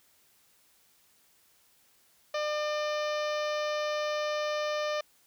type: harmonic tone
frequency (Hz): 600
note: D5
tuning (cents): +37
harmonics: 1 / 2 / 3 / 4 / 5 / 6 / 7 / 8 / 9 / 10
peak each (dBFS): -30 / -36 / -40 / -42 / -44 / -46 / -47 / -48 / -49 / -50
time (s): 2.34-5.01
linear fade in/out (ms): 5
effects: white hiss -65 dBFS RMS until 5.26 s